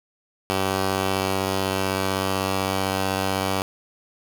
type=tone pair together; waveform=5% pulse; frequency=95.88 / 383.3 Hz; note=G2 / G4; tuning=-38 / -39 cents; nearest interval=2 octaves; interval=2399 cents; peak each=-11 / -21 dBFS; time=0.5-3.62 s; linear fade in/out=0 ms; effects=none